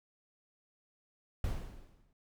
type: noise with exponential decay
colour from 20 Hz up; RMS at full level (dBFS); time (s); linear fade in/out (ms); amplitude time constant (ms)
brown; -32; 1.44-2.13; 2; 150
effects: none